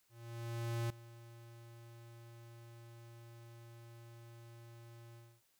square tone with ADSR envelope, 116.5 Hz, A#2, 1 cent flat, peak -35 dBFS, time 0.09-5.42 s, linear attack 810 ms, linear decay 4 ms, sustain -19 dB, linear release 270 ms, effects white hiss -75 dBFS RMS until 5.59 s

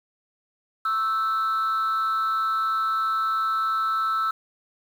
sine tone with frequency modulation, 1318.5 Hz, E6, in tune, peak -19 dBFS, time 0.85-4.31 s, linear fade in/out 5 ms, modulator 217 Hz, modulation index 0.36, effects tanh soft clip ceiling -20 dBFS + 8-bit

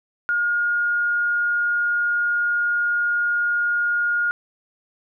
sine tone, 1426 Hz, F6, 36 cents sharp, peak -18 dBFS, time 0.29-4.31 s, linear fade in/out 0 ms, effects none

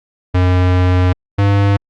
square tone pair in turn, 90.8 / 100.24 Hz, F#2 / G2, -32 / +39 cents, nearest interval major second, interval 171 cents, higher second, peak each -10 dBFS, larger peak neither, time 0.34-1.13 / 1.38-1.77 s, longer first, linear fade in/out 10 ms, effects low-pass 3000 Hz 12 dB/octave + Opus 48 kbps

